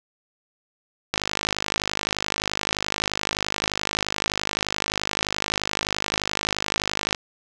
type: click train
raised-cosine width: 0.2 ms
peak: -5 dBFS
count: 311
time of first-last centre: 1.14-7.148 s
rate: 51.6 Hz
effects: none